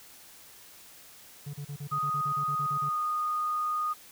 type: tone bursts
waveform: triangle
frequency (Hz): 144.4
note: D3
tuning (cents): -29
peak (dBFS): -33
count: 13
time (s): 1.46-2.894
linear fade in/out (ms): 10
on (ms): 78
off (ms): 35
type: tone with pitch glide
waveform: sine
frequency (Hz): 1244.5 to 1232.3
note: D#6 to D#6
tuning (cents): 0 to -17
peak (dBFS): -27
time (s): 1.91-3.94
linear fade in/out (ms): 20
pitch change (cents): -17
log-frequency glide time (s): 2.78-2.94
effects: white hiss -52 dBFS RMS until 4.11 s